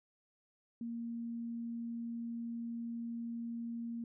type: tone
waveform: sine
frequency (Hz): 233.1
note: A#3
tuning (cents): 0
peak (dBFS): -38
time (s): 0.81-4.04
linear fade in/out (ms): 2
effects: none